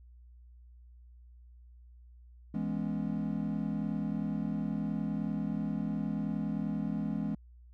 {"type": "chord", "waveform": "triangle", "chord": "C# minor seventh", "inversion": "first", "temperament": "equal", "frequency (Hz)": [164.81, 207.7, 246.9, 277.2], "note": ["E3", "G#3", "B3", "C#4"], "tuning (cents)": [0, 0, 0, 0], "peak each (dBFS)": [-35, -32, -37, -37], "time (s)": [2.54, 7.35], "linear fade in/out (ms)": 5, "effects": ["added 60 Hz sine -52 dBFS peak until 7.73 s"]}